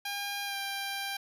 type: tone with pitch glide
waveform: 10% pulse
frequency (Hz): 806 to 792.2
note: G5 to G5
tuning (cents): +48 to +18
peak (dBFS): -25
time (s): 0.05-1.17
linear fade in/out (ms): 5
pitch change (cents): -30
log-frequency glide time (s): 0.45-0.56
effects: none